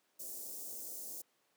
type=band-stop noise; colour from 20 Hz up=white; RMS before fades=-45 dBFS; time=0.19-1.22 s; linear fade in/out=10 ms; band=590 to 6200 Hz; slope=24 dB/octave; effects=pink hiss -75 dBFS RMS until 1.56 s + high-pass 300 Hz 12 dB/octave